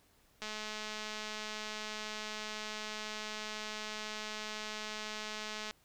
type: click train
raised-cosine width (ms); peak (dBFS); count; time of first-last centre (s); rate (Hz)
0.2; -24; 1133; 0.42-5.71; 214
effects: pink hiss -68 dBFS RMS until 5.84 s